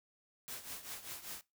white noise with tremolo, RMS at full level -43 dBFS, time 0.48-1.41 s, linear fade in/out 0 ms, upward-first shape triangle, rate 5.1 Hz, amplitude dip 80%, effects noise-tail reverb RT60 0.2 s tail -19 dB re dry

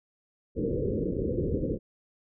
white low-pass noise, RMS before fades -29 dBFS, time 0.55-1.79 s, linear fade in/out 50 ms, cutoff 520 Hz, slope 96 dB/octave, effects none

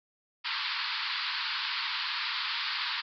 white band-pass noise, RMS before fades -33 dBFS, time 0.44-3.02 s, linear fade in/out 20 ms, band 900 to 4800 Hz, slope 96 dB/octave, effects none

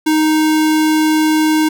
square tone, 311.1 Hz, D#4, in tune, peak -11 dBFS, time 0.06-1.69 s, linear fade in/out 10 ms, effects none

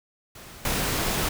pink noise with level steps, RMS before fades -44 / -26 dBFS, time 0.35-1.29 s, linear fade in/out 5 ms, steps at 0.65 s, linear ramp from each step 2 ms, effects none

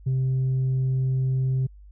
sine tone with tanh clipping, 130.81 Hz, C3, in tune, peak -21 dBFS, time 0.06-1.67 s, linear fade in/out 10 ms, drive 1 dB, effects added 50 Hz sine -44 dBFS peak until 1.91 s

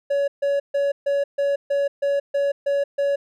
triangle tone bursts, 563 Hz, C#5, 27 cents sharp, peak -16 dBFS, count 10, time 0.1-3.16 s, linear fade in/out 10 ms, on 180 ms, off 140 ms, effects none

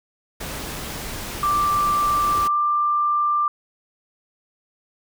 pink noise, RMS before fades -31 dBFS, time 0.4-2.48 s, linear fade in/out 10 ms
sine tone with pitch glide, 1176 to 1186.2 Hz, D6 to D6, +2 to +17 cents, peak -17 dBFS, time 1.43-3.48 s, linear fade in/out 2 ms, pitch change +15 cents, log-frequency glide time 2.44-2.56 s
effects none

